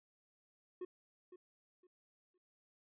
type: tone with echo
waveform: triangle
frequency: 363.2 Hz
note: F#4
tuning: 32 cents flat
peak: -39 dBFS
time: 0.81-0.85 s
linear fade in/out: 5 ms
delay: 510 ms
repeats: 3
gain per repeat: -12 dB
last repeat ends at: 2.38 s
effects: resampled to 8000 Hz